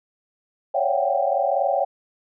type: tone cluster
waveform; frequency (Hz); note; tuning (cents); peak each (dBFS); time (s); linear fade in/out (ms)
sine; 548 / 572 / 675 / 751 / 792; C#5 / D5 / E5 / F#5 / G5; -20 / -46 / +41 / +26 / +18; -25; 0.74-1.85; 10
effects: none